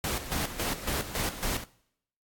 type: noise with tremolo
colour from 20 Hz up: pink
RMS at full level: -30 dBFS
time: 0.04-1.64 s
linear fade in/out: 2 ms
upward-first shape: square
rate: 3.6 Hz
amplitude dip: 70%
effects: noise-tail reverb RT60 0.7 s tail -21 dB re dry + AAC 64 kbps